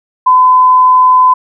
sine tone, 1014 Hz, B5, 45 cents sharp, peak -3 dBFS, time 0.26-1.34 s, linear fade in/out 10 ms, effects none

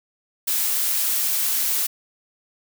blue noise, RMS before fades -22 dBFS, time 0.47-1.87 s, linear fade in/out 10 ms, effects none

